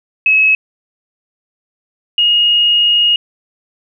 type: tone pair in turn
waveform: sine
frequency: 2573 / 2867 Hz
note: E7 / F7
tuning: -43 / +45 cents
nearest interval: major second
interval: 188 cents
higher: second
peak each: -7 / -8 dBFS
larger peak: first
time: 0.26-0.55 / 2.18-3.16 s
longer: second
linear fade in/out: 2 ms
effects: none